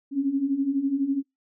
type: beating tone pair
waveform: sine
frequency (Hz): 266.6 / 278.6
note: C4 / C#4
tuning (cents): +33 / +9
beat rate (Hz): 12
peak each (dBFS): -28 / -23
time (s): 0.11-1.23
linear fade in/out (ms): 50
effects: noise-tail reverb RT60 0.2 s tail -26 dB re dry